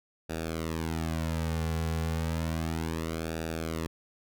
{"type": "tone with flanger", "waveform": "sawtooth", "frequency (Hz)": 81.1, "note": "E2", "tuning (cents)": -28, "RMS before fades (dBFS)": -32, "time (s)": [0.29, 3.87], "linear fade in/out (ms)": 10, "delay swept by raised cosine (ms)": [0.95, 3.25], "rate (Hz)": 0.32, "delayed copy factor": -0.85, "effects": []}